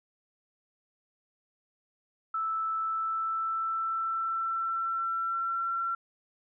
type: tone with pitch glide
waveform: sine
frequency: 1316 to 1357.7 Hz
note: E6 to F6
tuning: -3 to -49 cents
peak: -28 dBFS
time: 2.34-5.95 s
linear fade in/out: 5 ms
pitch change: +54 cents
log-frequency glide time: 2.76-5.73 s
effects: none